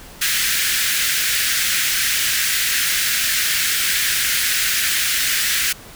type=high-pass noise; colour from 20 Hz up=pink; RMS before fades=-19 dBFS; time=0.21-5.73 s; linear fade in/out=10 ms; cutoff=1500 Hz; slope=48 dB/octave; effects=pink hiss -40 dBFS RMS until 5.95 s